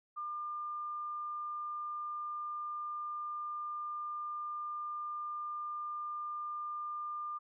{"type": "tone", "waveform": "sine", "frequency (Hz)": 1200, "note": "D6", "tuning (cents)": 37, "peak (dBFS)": -37, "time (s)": [0.16, 7.39], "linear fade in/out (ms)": 20, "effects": []}